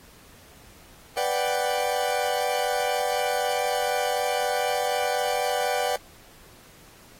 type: chord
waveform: 40% pulse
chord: G major seventh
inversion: first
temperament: equal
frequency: 493.9 / 587.3 / 740 / 784 Hz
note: B4 / D5 / F#5 / G5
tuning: 0 / 0 / 0 / 0 cents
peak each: -28 dBFS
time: 1.17-5.96 s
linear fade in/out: 2 ms
effects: pink hiss -52 dBFS RMS until 7.19 s + AAC 48 kbps